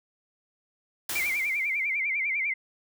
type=noise with exponential decay; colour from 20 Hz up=white; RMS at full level=-30 dBFS; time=1.09-2.01 s; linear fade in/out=5 ms; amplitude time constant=200 ms
type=tone with vibrato; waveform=sine; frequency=2217 Hz; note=C#7; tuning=in tune; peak=-25 dBFS; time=1.15-2.54 s; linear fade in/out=10 ms; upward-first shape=sine; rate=10 Hz; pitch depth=130 cents each way
effects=none